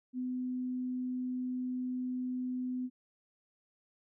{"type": "tone", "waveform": "sine", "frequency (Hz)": 252.5, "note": "B3", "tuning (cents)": 39, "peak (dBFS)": -33, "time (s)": [0.13, 2.9], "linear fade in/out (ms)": 50, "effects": []}